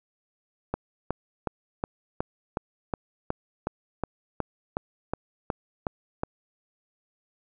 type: click train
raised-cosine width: 1 ms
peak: -13 dBFS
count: 16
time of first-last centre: 0.74-6.235 s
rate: 2.73 Hz
effects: none